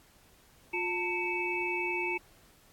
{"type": "tone cluster", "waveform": "sine", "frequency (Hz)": [354.2, 895, 2246, 2615], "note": ["F4", "A5", "C#7", "E7"], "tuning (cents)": [24, 29, 22, -15], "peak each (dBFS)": [-35, -37, -35, -34], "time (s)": [0.73, 2.18], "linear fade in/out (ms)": 10, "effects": ["pink hiss -61 dBFS RMS until 2.72 s", "AAC 64 kbps"]}